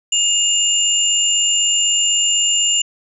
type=tone pair together; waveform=sine; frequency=2840 / 7156 Hz; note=F7 / A8; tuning=+28 / +28 cents; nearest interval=octave + major third; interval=1600 cents; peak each=-16 dBFS; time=0.12-2.82 s; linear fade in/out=5 ms; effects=none